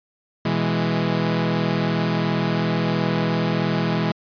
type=chord; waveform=sawtooth; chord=E major; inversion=second; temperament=equal; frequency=123.47 / 164.81 / 207.7 Hz; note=B2 / E3 / G#3; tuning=0 / 0 / 0 cents; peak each=-23 / -18 / -20 dBFS; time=0.45-4.12 s; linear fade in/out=5 ms; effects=resampled to 11025 Hz